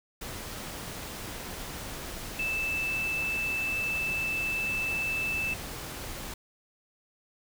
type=tone in noise; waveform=sine; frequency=2637 Hz; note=E7; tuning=in tune; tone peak=-28 dBFS; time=2.39-5.54 s; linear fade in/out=5 ms; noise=pink; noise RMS=-39 dBFS; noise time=0.21-6.34 s; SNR=+8 dB; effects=none